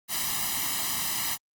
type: noise with comb filter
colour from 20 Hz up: white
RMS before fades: -29 dBFS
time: 0.08-1.38 s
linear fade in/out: 50 ms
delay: 1 ms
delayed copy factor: +0.8
effects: high-pass 80 Hz 12 dB/octave + Opus 48 kbps